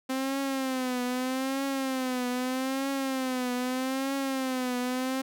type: tone with vibrato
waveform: sawtooth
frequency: 260.5 Hz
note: C4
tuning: 7 cents flat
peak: -24 dBFS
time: 0.09-5.22 s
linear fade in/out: 10 ms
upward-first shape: triangle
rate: 0.8 Hz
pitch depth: 97 cents each way
effects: none